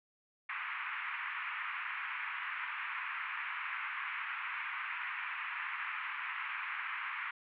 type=band-pass noise; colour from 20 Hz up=white; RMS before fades=-40 dBFS; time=0.49-7.31 s; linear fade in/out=5 ms; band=1000 to 2500 Hz; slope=48 dB/octave; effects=none